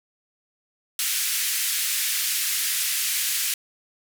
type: band-pass noise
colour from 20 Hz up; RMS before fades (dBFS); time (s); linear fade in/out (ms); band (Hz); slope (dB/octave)
white; -25; 0.99-3.54; 2; 1700 to 15000; 24
effects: none